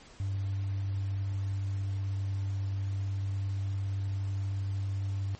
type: tone with hard clipping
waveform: triangle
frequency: 98 Hz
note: G2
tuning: in tune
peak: -29 dBFS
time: 0.2-5.35 s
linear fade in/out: 0 ms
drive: 2 dB
effects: pink hiss -54 dBFS RMS until 5.39 s + MP3 32 kbps